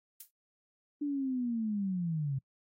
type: noise with exponential decay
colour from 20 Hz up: violet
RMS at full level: -39 dBFS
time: 0.2-0.31 s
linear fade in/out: 5 ms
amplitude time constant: 23 ms
type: linear sweep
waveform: sine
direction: down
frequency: 295.3 to 130.81 Hz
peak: -30 dBFS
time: 1.01-2.39 s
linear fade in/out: 10 ms
effects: noise-tail reverb RT60 0.1 s tail -25 dB re dry + AAC 48 kbps